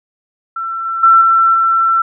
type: tone with level steps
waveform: sine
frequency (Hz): 1344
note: E6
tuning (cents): +33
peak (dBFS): -18 / -16 / -4 / -7 / -9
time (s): 0.56-2.02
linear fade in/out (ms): 5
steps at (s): 0.85 / 1.03 / 1.21 / 1.54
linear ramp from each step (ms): 5
effects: none